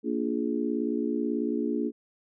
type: chord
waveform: sine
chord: Bb dominant seventh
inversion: none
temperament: just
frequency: 233.1 / 291.4 / 349.6 / 419.5 Hz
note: Bb3 / D4 / F4 / Ab4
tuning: 0 / -13 / +2 / +17 cents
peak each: -30 / -30 / -33 / -33 dBFS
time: 0.03-1.92 s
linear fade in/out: 50 ms
effects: none